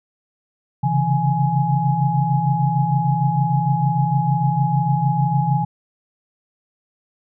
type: tone cluster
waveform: sine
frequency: 133.8 / 140.4 / 164.7 / 835 Hz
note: C3 / C#3 / E3 / G#5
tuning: +39 / +22 / -1 / +9 cents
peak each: -21 dBFS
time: 0.83-5.65 s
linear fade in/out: 10 ms
effects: none